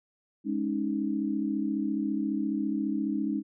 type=chord; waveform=sine; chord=Ab suspended fourth; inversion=none; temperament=just; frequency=207.7 / 276.9 / 311.5 Hz; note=Ab3 / Db4 / Eb4; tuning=0 / -2 / +2 cents; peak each=-31 dBFS; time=0.44-3.43 s; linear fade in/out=50 ms; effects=none